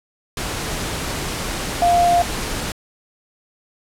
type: tone in noise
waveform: sine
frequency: 698.5 Hz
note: F5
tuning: in tune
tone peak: -12 dBFS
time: 1.82-2.22 s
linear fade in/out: 2 ms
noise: pink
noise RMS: -25 dBFS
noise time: 0.37-2.72 s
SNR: +10 dB
effects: low-pass 11000 Hz 12 dB/octave